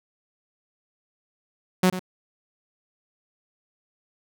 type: tone with echo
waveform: sawtooth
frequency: 184 Hz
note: F#3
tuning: 9 cents flat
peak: -12 dBFS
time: 1.83-1.9 s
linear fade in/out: 5 ms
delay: 94 ms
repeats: 1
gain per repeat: -12 dB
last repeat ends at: 1.994 s
effects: none